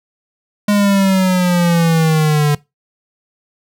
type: exponential sweep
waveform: square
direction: down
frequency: 207.7 to 145.8 Hz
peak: -11 dBFS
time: 0.68-2.55 s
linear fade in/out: 5 ms
effects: noise-tail reverb RT60 0.2 s tail -21 dB re dry